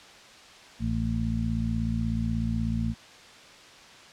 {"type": "harmonic tone", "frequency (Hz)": 56.4, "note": "A1", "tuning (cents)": 44, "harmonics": [1, 2, 3, 4], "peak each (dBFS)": [-31, -30, -34, -29], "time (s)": [0.79, 2.95], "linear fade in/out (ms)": 50, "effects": ["white hiss -49 dBFS RMS until 4.12 s", "low-pass 5000 Hz 12 dB/octave"]}